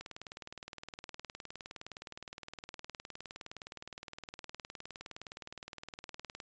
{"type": "click train", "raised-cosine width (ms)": 0.2, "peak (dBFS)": -27, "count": 125, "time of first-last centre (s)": [0.01, 6.402], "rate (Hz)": 19.4, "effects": ["resampled to 16000 Hz"]}